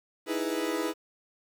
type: chord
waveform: 40% pulse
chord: E major seventh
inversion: third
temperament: equal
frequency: 311.1 / 329.6 / 415.3 / 493.9 Hz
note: D#4 / E4 / G#4 / B4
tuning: 0 / 0 / 0 / 0 cents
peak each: -33 / -32 / -34 / -34 dBFS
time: 0.26-0.94 s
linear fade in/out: 50 ms
effects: 10-bit